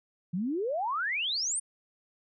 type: exponential sweep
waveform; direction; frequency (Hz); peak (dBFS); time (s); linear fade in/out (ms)
sine; up; 164.81 to 9397; -28; 0.33-1.6; 10
effects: none